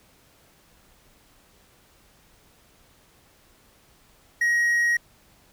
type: tone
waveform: triangle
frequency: 1891 Hz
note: A#6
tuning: 24 cents sharp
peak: -17 dBFS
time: 4.41-4.97 s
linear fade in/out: 5 ms
effects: pink hiss -58 dBFS RMS until 5.52 s